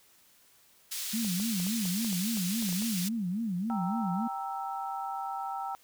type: high-pass noise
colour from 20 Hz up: pink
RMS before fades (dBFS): -36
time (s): 0.91-3.09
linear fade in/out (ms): 10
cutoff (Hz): 3700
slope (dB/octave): 12
type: tone with vibrato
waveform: sine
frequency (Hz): 202.1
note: G#3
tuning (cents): -47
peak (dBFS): -29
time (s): 1.13-4.28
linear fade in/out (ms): 10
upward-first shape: sine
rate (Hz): 3.6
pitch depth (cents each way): 250
type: clicks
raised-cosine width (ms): 1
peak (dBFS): -32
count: 12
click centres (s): 1.248 / 1.4 / 1.6 / 1.667 / 1.855 / 2.047 / 2.129 / 2.372 / 2.624 / 2.691 / 2.727 / 2.822
type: chord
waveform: sine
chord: E diminished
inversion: first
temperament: equal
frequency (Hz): 784 / 932.3 / 1318.5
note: G5 / Bb5 / E6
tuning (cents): 0 / 0 / 0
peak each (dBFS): -35 / -39 / -39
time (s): 3.7-5.75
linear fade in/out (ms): 0
effects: white hiss -62 dBFS RMS until 5.83 s